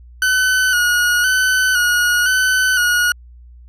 40% pulse tone with vibrato, 1480 Hz, F#6, in tune, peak -12 dBFS, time 0.22-3.12 s, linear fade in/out 2 ms, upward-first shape square, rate 0.98 Hz, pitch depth 37 cents each way, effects added 60 Hz sine -38 dBFS peak until 3.68 s + resampled to 32000 Hz

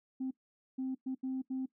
sine tone bursts at uneven times, 261.6 Hz, C4, in tune, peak -32 dBFS, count 5, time 0.2-0.31 / 0.78-0.95 / 1.06-1.15 / 1.23-1.42 / 1.5-1.66 s, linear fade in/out 10 ms, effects noise-tail reverb RT60 0.1 s tail -19 dB re dry + tanh soft clip ceiling -30 dBFS

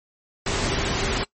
sine tone in noise, 390 Hz, G4, 9 cents flat, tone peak -33 dBFS, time 0.46-1.24 s, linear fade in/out 5 ms, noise pink, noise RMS -24 dBFS, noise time 0.46-1.24 s, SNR -12 dB, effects noise-tail reverb RT60 0.1 s tail -21 dB re dry + MP3 32 kbps

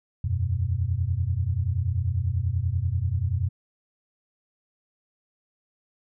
sine chord, E suspended second, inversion none, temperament just, 82.41 / 92.71 / 123.61 Hz, E2 / F#2 / B2, 0 / +4 / +2 cents, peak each -29 / -25 / -28 dBFS, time 0.24-3.49 s, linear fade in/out 5 ms, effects none

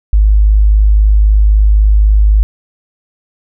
sine tone, 51.91 Hz, G#1, in tune, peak -4 dBFS, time 0.13-2.43 s, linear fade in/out 0 ms, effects none

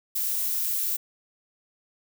violet noise, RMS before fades -27 dBFS, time 0.15-0.97 s, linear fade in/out 10 ms, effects none

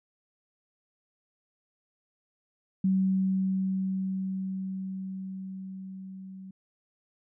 sine tone with level ramp, 190 Hz, F#3, 46 cents sharp, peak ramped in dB -21 to -41 dBFS, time 2.84-6.51 s, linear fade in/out 5 ms, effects none

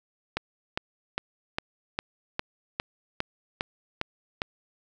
click train, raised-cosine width 0.3 ms, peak -11 dBFS, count 11, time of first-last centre 0.37-4.419 s, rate 2.47 Hz, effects none

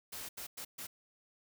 white noise bursts at uneven times, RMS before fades -44 dBFS, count 4, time 0.12-0.29 / 0.37-0.47 / 0.57-0.65 / 0.78-0.87 s, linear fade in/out 10 ms, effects none

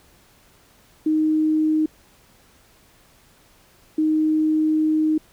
sine tone pair in turn, 311.1 / 311.1 Hz, D#4 / D#4, 0 / 0 cents, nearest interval unison, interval 0 cents, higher neither, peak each -16 dBFS, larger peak neither, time 1.06-1.86 / 3.98-5.18 s, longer second, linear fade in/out 5 ms, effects pink hiss -55 dBFS RMS until 5.32 s

